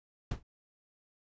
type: noise with exponential decay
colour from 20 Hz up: brown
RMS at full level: -25 dBFS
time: 0.31-0.43 s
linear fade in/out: 5 ms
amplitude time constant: 24 ms
effects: resampled to 16000 Hz